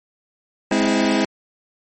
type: chord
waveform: sawtooth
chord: Ab augmented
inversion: none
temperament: just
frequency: 207.7 / 259.6 / 324.5 Hz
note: Ab3 / C4 / E4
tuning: 0 / -13 / -27 cents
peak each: -16 dBFS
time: 0.71-1.25 s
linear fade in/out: 5 ms
effects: MP3 32 kbps